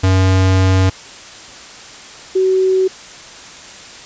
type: tone pair in turn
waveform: square / sine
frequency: 94.2 / 376.8 Hz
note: F#2 / F#4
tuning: +32 / +32 cents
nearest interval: 2 octaves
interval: 2400 cents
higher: second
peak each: -10 dBFS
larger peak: neither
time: 0.03-0.9 / 2.35-2.88 s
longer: first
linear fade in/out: 10 ms
effects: white hiss -35 dBFS RMS until 4.05 s + resampled to 16000 Hz